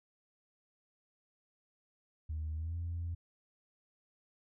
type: tone with pitch glide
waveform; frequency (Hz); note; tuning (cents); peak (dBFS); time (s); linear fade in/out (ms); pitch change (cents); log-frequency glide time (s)
sine; 78 to 85.06; D#2 to F2; +5 to -45; -34; 2.29-3.15; 10; +150; 2.55-2.76
effects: tanh soft clip ceiling -32 dBFS